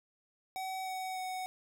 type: tone with pitch steps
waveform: square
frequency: 757 / 750.5 / 744 Hz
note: F#5 / F#5 / F#5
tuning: +39 / +24 / +9 cents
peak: -37 dBFS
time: 0.56-1.46 s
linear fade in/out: 0 ms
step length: 300 ms
effects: none